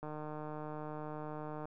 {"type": "click train", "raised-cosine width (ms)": 1, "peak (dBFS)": -30, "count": 248, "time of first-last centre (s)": [0.03, 1.655], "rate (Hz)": 152, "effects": []}